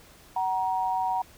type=tone pair together; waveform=sine; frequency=750.6 / 943 Hz; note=F#5 / A#5; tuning=+25 / +20 cents; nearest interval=major third; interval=395 cents; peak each=-27 / -27 dBFS; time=0.36-1.22 s; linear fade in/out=5 ms; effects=pink hiss -53 dBFS RMS until 1.37 s